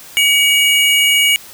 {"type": "tone pair together", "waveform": "square", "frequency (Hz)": [2264, 2886], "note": ["C#7", "F#7"], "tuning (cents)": [36, -44], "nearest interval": "major third", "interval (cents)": 420, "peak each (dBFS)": -13, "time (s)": [0.17, 1.36], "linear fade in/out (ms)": 0, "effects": ["white hiss -37 dBFS RMS until 1.53 s"]}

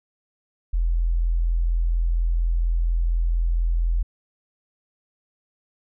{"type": "tone", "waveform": "sine", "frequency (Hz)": 42.13, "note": "E1", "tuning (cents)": 38, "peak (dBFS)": -18, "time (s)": [0.73, 4.03], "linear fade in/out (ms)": 10, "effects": []}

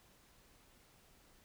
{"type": "silence", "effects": ["pink hiss -66 dBFS RMS until 1.44 s"]}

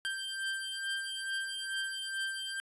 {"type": "beating tone pair", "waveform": "25% pulse", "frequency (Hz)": [1574, 1576.3], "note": ["G6", "G6"], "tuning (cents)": [7, 9], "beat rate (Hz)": 2.3, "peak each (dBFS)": [-33, -35], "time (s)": [0.05, 2.6], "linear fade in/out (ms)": 0, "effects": ["resampled to 24000 Hz"]}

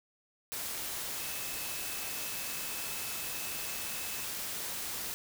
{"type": "tone in noise", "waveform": "sine", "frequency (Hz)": 2600, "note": "E7", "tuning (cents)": -24, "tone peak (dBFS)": -47, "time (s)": [1.2, 4.24], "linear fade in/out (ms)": 0, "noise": "white", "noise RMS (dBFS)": -38, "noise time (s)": [0.52, 5.14], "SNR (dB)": -12, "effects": []}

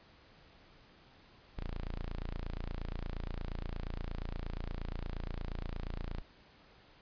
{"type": "tone", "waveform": "sawtooth", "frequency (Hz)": 28.5, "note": "A#0", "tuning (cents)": -38, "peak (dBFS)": -33, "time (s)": [1.57, 6.22], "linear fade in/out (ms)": 10, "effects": ["pink hiss -61 dBFS RMS until 7.01 s", "resampled to 11025 Hz"]}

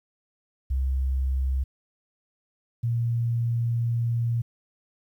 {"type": "tone pair in turn", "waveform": "sine", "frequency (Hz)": [65.9, 117.42], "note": ["C2", "A#2"], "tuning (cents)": [13, 13], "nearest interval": "minor seventh", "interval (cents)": 1000, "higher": "second", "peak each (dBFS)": -22, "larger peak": "neither", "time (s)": [[0.7, 1.64], [2.83, 4.42]], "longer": "second", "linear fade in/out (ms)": 10, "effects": ["10-bit"]}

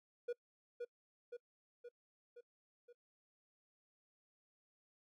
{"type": "tone with echo", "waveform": "triangle", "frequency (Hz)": 481.9, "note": "B4", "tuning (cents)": -43, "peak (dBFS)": -35, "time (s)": [0.28, 0.33], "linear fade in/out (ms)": 10, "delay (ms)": 520, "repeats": 5, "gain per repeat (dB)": -4, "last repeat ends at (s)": 2.93, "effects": ["noise-tail reverb RT60 0.1 s tail -26 dB re dry"]}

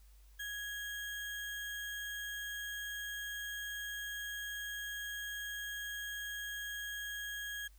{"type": "tone with sample-and-hold", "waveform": "sine", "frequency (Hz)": 1661.2, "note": "G#6", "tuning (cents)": 0, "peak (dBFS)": -39, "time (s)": [0.39, 7.68], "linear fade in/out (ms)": 10, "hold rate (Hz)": 4900, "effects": ["added 50 Hz sine -57 dBFS peak until 7.78 s", "white hiss -70 dBFS RMS until 7.78 s"]}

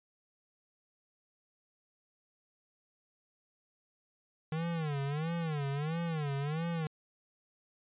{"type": "tone with vibrato", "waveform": "square", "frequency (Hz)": 153.4, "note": "D#3", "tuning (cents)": -24, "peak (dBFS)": -33, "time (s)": [4.52, 6.87], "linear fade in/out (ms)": 2, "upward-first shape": "sine", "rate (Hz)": 1.5, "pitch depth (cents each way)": 180, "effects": ["resampled to 8000 Hz"]}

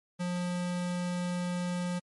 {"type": "tone", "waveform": "square", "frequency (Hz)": 177.7, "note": "F3", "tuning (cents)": 30, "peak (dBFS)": -31, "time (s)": [0.19, 2], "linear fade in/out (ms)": 20, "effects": ["MP3 48 kbps"]}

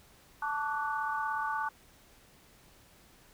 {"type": "chord", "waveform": "sine", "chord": "D major seventh", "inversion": "second", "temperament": "equal with one note detuned", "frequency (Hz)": [880, 1137.9, 1174.7, 1480], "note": ["A5", "C#6", "D6", "F#6"], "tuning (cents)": [0, 45, 0, 0], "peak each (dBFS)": [-34, -37, -39, -36], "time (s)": [0.42, 1.69], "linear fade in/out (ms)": 5, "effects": ["pink hiss -60 dBFS RMS until 3.33 s"]}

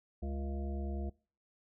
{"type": "harmonic tone with a mistuned harmonic", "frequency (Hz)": 69.3, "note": "C#2", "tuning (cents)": 0, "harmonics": [1, 3, 5, 7, 9, 10], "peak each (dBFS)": [-36, -43, -46, -53, -52, -51], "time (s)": [0.22, 1.1], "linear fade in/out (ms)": 10, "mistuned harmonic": 7, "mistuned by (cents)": -25, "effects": ["noise-tail reverb RT60 0.4 s tail -23 dB re dry"]}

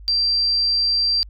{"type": "tone", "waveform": "sine", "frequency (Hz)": 4710, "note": "D8", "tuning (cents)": 4, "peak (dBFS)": -16, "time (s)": [0.08, 1.23], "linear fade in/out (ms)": 0, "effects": ["added 50 Hz sine -37 dBFS peak until 1.29 s"]}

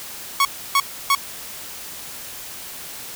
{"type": "tone bursts", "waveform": "sawtooth", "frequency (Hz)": 1108.7, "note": "C#6", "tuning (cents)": 0, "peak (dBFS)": -10, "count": 3, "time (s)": [0.4, 1.15], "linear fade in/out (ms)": 2, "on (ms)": 50, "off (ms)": 300, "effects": ["white hiss -35 dBFS RMS until 3.15 s"]}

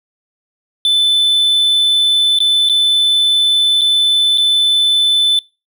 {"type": "tone with dropouts", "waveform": "triangle", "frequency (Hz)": 3515, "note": "A7", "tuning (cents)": -2, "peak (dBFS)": -8, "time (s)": [0.85, 5.39], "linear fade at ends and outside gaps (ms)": 1, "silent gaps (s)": [[2.388, 2.403], [2.689, 2.696], [3.811, 3.816], [4.375, 4.381]], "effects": ["noise-tail reverb RT60 0.3 s tail -26 dB re dry"]}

